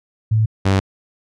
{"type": "tone pair in turn", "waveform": ["sine", "sawtooth"], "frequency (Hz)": [109.6, 96.8], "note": ["A2", "G2"], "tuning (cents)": [-6, -21], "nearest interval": "major second", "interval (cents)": 215, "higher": "first", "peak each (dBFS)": [-12, -9], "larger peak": "second", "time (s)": [[0.31, 0.46], [0.65, 0.8]], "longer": "neither", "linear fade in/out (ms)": 10, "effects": ["low-pass 6000 Hz 12 dB/octave"]}